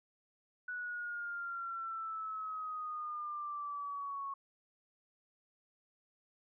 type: exponential sweep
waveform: sine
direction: down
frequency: 1480 to 1100 Hz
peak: -38 dBFS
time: 0.68-4.34 s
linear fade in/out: 5 ms
effects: none